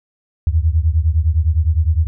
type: beating tone pair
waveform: sine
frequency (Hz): 76.4 / 86.2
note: D#2 / F2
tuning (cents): -31 / -22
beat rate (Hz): 9.8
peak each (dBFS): -14 / -16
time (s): 0.47-2.07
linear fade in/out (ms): 0
effects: none